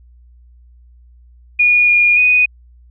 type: tone with pitch steps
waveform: sine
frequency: 2444 / 2428 / 2484 Hz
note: D#7 / D#7 / D#7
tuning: -32 / -43 / -3 cents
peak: -8 dBFS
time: 1.59-2.46 s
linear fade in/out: 10 ms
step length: 290 ms
effects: added 60 Hz sine -42 dBFS peak until 2.9 s